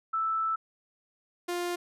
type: tone pair in turn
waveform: sine / sawtooth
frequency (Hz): 1318.5 / 351.2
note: E6 / F4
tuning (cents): 0 / +10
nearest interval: octave + major seventh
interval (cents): 2290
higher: first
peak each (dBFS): -26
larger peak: neither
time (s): 0.13-0.56 / 1.48-1.76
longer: first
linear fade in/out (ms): 10
effects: resampled to 32000 Hz